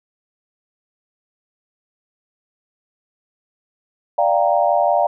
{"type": "chord", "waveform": "sine", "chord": "G minor seventh", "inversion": "second", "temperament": "equal", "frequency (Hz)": [587.3, 698.5, 784, 932.3], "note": ["D5", "F5", "G5", "Bb5"], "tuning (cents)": [0, 0, 0, 0], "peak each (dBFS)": [-18, -17, -20, -22], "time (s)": [4.18, 5.07], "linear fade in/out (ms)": 5, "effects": []}